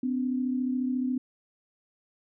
sine tone pair together, 252.9 / 287.1 Hz, B3 / D4, +41 / -39 cents, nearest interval major second, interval 220 cents, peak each -26 / -34 dBFS, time 0.03-1.18 s, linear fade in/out 5 ms, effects none

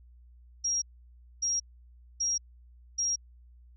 sine tone bursts, 5630 Hz, F8, 13 cents sharp, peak -26 dBFS, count 4, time 0.64-3.16 s, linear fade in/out 10 ms, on 180 ms, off 600 ms, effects added 60 Hz sine -52 dBFS peak until 3.76 s

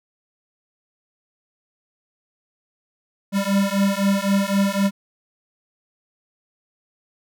square beating tone pair, 196 / 199.9 Hz, G3 / G3, 0 / +34 cents, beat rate 3.9 Hz, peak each -21 dBFS, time 3.32-4.91 s, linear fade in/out 50 ms, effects none

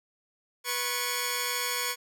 10% pulse tone cluster, 489.8 / 1093 / 1705 / 2269 Hz, B4 / C#6 / G#6 / C#7, -14 / -25 / +45 / +40 cents, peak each -26 / -24 / -28 / -25 dBFS, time 0.64-1.96 s, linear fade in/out 50 ms, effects none

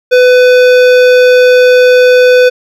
sine tone with hard clipping, 500 Hz, B4, 21 cents sharp, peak -4 dBFS, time 0.11-2.5 s, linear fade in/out 20 ms, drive 15 dB, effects none

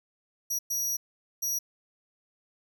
sawtooth tone bursts at uneven times, 5780 Hz, F#8, 41 cents flat, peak -25 dBFS, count 3, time 0.5-0.59 / 0.7-0.97 / 1.42-1.59 s, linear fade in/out 10 ms, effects none

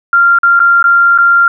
sine tone with dropouts, 1388 Hz, F6, 11 cents flat, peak -4 dBFS, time 0.13-1.48 s, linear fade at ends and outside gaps 2 ms, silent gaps 0.387-0.432 / 0.593-0.601 / 0.827-0.841 / 1.178-1.185 s, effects none

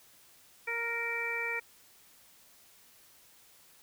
harmonic tone, 466.2 Hz, A#4, in tune, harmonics 1 / 2 / 3 / 4 / 5, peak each -41 / -43 / -42 / -37 / -34 dBFS, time 0.67-1.6 s, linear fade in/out 10 ms, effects white hiss -60 dBFS RMS until 3.82 s

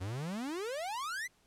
45% pulse exponential sweep, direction up, 87.1 to 2093 Hz, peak -36 dBFS, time 0-1.28 s, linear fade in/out 20 ms, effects pink hiss -69 dBFS RMS until 1.46 s + low-pass 11000 Hz 12 dB/octave

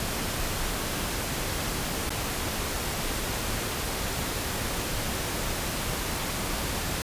pink noise with dropouts, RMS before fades -30 dBFS, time 0-7.02 s, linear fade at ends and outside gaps 1 ms, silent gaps 2.094-2.104 s, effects resampled to 32000 Hz

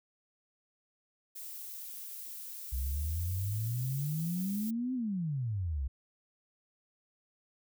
violet noise, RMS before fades -44 dBFS, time 1.35-4.71 s, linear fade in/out 10 ms
sine exponential two-way sweep, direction up then down, 61.5 to 261.6 to 62.2 Hz, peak -31 dBFS, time 2.72-5.88 s, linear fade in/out 10 ms, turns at 4.94 s
effects none

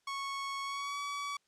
sawtooth tone with pitch glide, 1104 to 1139.6 Hz, C#6 to C#6, -7 to +48 cents, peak -32 dBFS, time 0.07-1.37 s, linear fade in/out 5 ms, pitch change +55 cents, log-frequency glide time 0.63-0.99 s, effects white hiss -75 dBFS RMS until 1.47 s + low-pass 7000 Hz 12 dB/octave

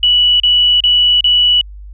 sine tone bursts, 2948 Hz, F#7, 7 cents flat, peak -7 dBFS, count 4, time 0.03-1.612 s, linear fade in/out 2 ms, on 370 ms, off 34 ms, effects added 50 Hz sine -29 dBFS peak until 1.93 s

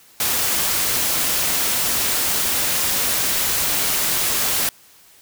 white noise, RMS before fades -20 dBFS, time 0.2-4.69 s, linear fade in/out 2 ms, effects white hiss -50 dBFS RMS until 5.21 s

